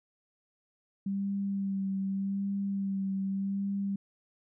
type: tone with vibrato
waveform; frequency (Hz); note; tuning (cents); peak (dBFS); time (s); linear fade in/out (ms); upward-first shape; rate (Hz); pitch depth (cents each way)
sine; 196; G3; 0; -29; 1.06-3.96; 5; sine; 0.84; 23
effects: none